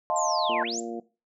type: chord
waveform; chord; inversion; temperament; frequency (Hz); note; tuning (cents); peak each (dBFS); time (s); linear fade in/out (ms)
sine; F dominant seventh; third; equal; 622.3 / 698.5 / 880 / 1046.5; Eb5 / F5 / A5 / C6; 0 / 0 / 0 / 0; -29; 0.1-0.63; 0
type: linear two-way sweep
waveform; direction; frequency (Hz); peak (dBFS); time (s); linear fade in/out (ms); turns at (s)
sine; down then up; 7510 to 1396.9 to 7510; -30; 0.16-0.8; 2; 0.63
type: harmonic tone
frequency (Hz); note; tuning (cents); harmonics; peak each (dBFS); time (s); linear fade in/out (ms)
116.3; A#2; -4; 2 / 3 / 4 / 5 / 6; -36 / -35 / -38 / -46 / -39; 0.49-1; 5
effects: noise-tail reverb RT60 0.3 s tail -18 dB re dry